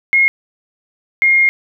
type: tone pair in turn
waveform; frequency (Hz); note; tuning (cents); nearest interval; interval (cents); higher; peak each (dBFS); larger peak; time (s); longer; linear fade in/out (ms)
sine; 2153 / 2134; C7 / C7; +49 / +34; unison; 15; first; -8; neither; 0.13-0.28 / 1.22-1.49; second; 0
effects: none